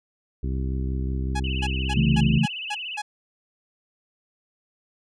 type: harmonic tone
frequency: 65.41 Hz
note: C2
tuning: in tune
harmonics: 1 / 2 / 3 / 4 / 5 / 6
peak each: -25 / -31 / -35 / -37 / -39 / -41 dBFS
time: 0.43-2.38 s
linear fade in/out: 5 ms
type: tone bursts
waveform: sawtooth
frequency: 836 Hz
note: G#5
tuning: 11 cents sharp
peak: -23 dBFS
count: 7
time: 1.35-3.02 s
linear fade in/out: 10 ms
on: 50 ms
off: 220 ms
type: tone with vibrato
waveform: sine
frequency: 2780 Hz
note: F7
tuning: 9 cents flat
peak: -30 dBFS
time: 1.44-2.97 s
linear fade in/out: 2 ms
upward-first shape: sine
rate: 17 Hz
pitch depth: 150 cents each way
type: chord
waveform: sine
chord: A major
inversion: first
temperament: equal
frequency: 138.59 / 164.81 / 220 Hz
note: C#3 / E3 / A3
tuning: 0 / 0 / 0 cents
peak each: -22 dBFS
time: 1.96-2.46 s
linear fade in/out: 10 ms
effects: resampled to 22050 Hz